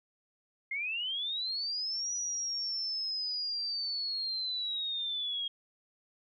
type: linear two-way sweep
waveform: sine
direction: up then down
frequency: 2093 to 5870 to 3254 Hz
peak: -32 dBFS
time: 0.71-5.48 s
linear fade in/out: 5 ms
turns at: 2.14 s
effects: none